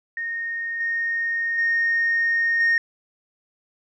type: tone with level steps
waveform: sine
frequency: 1848 Hz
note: A#6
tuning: 16 cents flat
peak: -25 / -21 / -17 / -14 dBFS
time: 0.17-2.78 s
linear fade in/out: 2 ms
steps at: 0.8 / 1.58 / 2.6 s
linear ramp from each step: 5 ms
effects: tanh soft clip ceiling -14 dBFS